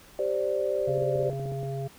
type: chord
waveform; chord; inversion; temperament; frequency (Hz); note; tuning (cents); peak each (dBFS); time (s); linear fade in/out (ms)
sine; G suspended fourth; none; equal; 392 / 523.3 / 587.3; G4 / C5 / D5; 0 / 0 / 0; -30 / -29 / -28; 0.19-1.3; 2
type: harmonic tone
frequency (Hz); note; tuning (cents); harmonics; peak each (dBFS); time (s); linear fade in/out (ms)
136.2; C#3; -30; 1 / 3 / 5; -31 / -36 / -38; 0.87-1.88; 10
type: clicks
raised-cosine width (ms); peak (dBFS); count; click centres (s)
2; -27; 12; 0.891 / 0.98 / 1.023 / 1.158 / 1.192 / 1.229 / 1.293 / 1.331 / 1.396 / 1.457 / 1.52 / 1.631
effects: pink hiss -53 dBFS RMS until 1.98 s